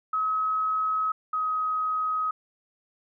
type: tone pair in turn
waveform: sine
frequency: 1278 / 1263.3 Hz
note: D#6 / D#6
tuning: +46 / +26 cents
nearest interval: unison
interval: 20 cents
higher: first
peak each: -23 / -24 dBFS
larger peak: first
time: 0.13-1.12 / 1.33-2.31 s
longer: first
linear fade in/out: 5 ms
effects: none